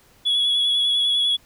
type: tone with vibrato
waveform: sine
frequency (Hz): 3377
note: G#7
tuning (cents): +28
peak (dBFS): -15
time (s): 0.25-1.37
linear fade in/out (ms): 20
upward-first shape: square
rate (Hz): 10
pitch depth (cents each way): 17
effects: tanh soft clip ceiling -15 dBFS + pink hiss -55 dBFS RMS until 1.45 s